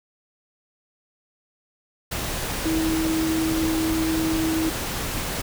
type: tone in noise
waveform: sine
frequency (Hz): 320.9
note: E4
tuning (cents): -46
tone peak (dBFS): -21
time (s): 2.65-4.7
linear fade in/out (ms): 10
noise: pink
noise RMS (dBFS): -28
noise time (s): 2.11-5.42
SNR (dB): +4
effects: none